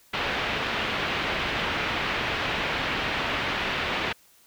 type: low-pass noise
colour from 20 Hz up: white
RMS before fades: -28 dBFS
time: 0.13-4.13 s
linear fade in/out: 10 ms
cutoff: 3100 Hz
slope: 24 dB/octave
effects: white hiss -58 dBFS RMS until 4.46 s